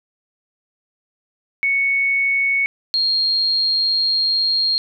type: tone pair in turn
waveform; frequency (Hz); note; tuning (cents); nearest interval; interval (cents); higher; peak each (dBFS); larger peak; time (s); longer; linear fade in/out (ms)
sine; 2217 / 4234; C#7 / C8; 0 / +20; major seventh; 1120; second; -15; neither; 1.63-2.66 / 2.94-4.78; second; 0
effects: none